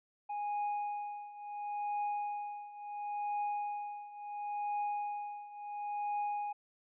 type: tone with tremolo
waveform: triangle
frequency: 826 Hz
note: G#5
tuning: 10 cents flat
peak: -30 dBFS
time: 0.29-6.53 s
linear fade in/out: 10 ms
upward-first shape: triangle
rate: 0.72 Hz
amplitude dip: 85%
effects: resampled to 8000 Hz